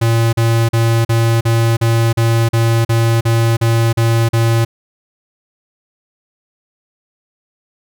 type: tone bursts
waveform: square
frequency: 114.9 Hz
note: A#2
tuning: 25 cents flat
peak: -11 dBFS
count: 13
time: 0.01-4.65 s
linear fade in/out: 10 ms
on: 320 ms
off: 40 ms
effects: none